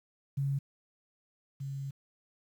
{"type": "tone pair in turn", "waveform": "sine", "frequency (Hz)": [138.59, 137.39], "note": ["C#3", "C#3"], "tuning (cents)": [0, -15], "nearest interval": "unison", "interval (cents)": 15, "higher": "first", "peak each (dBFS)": [-28, -35], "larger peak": "first", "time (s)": [[0.37, 0.59], [1.6, 1.91]], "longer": "second", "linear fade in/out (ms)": 10, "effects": ["10-bit"]}